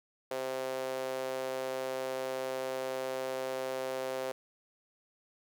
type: tone with high-pass filter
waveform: sawtooth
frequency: 130.81 Hz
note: C3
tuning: in tune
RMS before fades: -36 dBFS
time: 0.31-4.32 s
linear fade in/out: 2 ms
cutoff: 500 Hz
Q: 3.4
effects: none